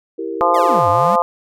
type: chord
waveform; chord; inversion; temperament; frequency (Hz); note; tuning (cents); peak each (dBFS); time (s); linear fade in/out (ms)
sine; E diminished; none; equal; 329.6 / 392 / 466.2; E4 / G4 / Bb4; 0 / 0 / 0; -26; 0.18-0.8; 10
type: harmonic tone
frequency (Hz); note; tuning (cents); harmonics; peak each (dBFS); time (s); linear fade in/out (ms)
173.2; F3; -14; 3 / 4 / 5 / 6 / 7; -18 / -18 / -18 / -18 / -18; 0.41-1.22; 0
type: exponential two-way sweep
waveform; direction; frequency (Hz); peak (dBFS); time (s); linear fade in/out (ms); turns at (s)
square; down then up; 752 to 92.5 to 219.5; -23; 0.54-1.16; 5; 0.89
effects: none